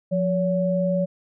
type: tone pair together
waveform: sine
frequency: 177.4 / 566 Hz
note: F3 / C#5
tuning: +27 / +36 cents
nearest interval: octave + minor sixth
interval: 2009 cents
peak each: -22 dBFS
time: 0.11-1.06 s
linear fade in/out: 20 ms
effects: none